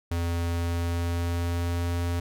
square tone with pitch glide, 85.2 to 86.39 Hz, F2 to F2, -42 to -18 cents, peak -26 dBFS, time 0.11-2.2 s, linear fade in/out 5 ms, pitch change +24 cents, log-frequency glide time 0.47-1.99 s, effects none

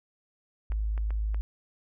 sine tone, 53 Hz, G#1, 36 cents sharp, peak -26 dBFS, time 0.7-1.41 s, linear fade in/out 0 ms
clicks, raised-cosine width 0.5 ms, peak -29 dBFS, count 4, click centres 0.72 / 0.978 / 1.106 / 1.345 s
effects none

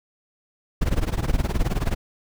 brown noise with tremolo, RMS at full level -18 dBFS, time 0.81-1.95 s, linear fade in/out 10 ms, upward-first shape sine, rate 19 Hz, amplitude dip 90%, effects none

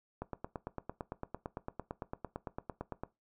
click train, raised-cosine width 1 ms, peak -24 dBFS, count 26, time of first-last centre 0.22-3.035 s, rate 8.88 Hz, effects noise-tail reverb RT60 0.2 s tail -18 dB re dry

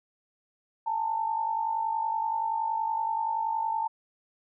sine tone pair together, 851 / 901.6 Hz, G#5 / A5, +42 / +42 cents, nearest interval minor second, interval 100 cents, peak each -33 / -27 dBFS, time 0.86-3.88 s, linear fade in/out 10 ms, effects none

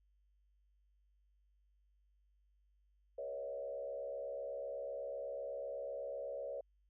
sine tone with frequency modulation, 556 Hz, C#5, 5 cents sharp, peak -40 dBFS, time 3.18-6.61 s, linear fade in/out 5 ms, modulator 68 Hz, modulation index 1.1, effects added 50 Hz sine -70 dBFS peak until 6.89 s

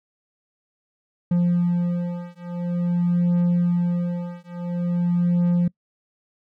triangle beating tone pair, 174.61 / 175.09 Hz, F3 / F3, 0 / +5 cents, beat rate 0.48 Hz, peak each -20 dBFS, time 1.31-5.68 s, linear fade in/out 5 ms, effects noise-tail reverb RT60 0.1 s tail -24 dB re dry

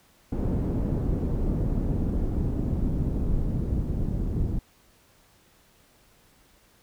pink noise with low-pass filter sweep, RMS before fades -26 dBFS, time 0.32-4.59 s, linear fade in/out 5 ms, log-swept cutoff 340 to 210 Hz, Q 0.77, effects pink hiss -60 dBFS RMS until 6.82 s

